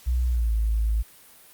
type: tone with pitch glide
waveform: sine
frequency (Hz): 61.74 to 54.69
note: B1 to A1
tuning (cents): 0 to -10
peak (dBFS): -20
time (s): 0.06-1.03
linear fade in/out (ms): 20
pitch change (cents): -210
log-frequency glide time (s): 0.28-0.53
effects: white hiss -51 dBFS RMS until 1.53 s + Opus 48 kbps